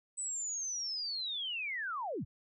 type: linear sweep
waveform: sine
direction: down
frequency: 8110 to 63.7 Hz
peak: -35 dBFS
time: 0.17-2.25 s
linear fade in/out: 20 ms
effects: none